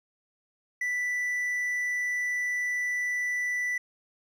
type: tone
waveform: triangle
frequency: 1975.5 Hz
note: B6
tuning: in tune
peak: -25 dBFS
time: 0.81-3.78 s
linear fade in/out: 5 ms
effects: none